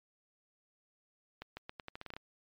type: accelerating click train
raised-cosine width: 0.3 ms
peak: -27 dBFS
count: 11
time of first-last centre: 1.42-2.165 s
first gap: 150 ms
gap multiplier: 0.83
effects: MP3 96 kbps